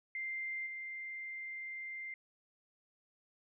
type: tone with level steps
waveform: sine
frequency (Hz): 2093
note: C7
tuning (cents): 0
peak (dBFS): -37 / -41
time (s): 0.15-2.14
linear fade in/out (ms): 2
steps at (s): 0.66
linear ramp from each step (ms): 10
effects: none